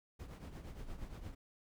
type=noise with tremolo; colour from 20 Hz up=brown; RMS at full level=-44 dBFS; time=0.19-1.35 s; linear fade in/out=10 ms; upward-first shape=triangle; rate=8.6 Hz; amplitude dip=70%; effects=none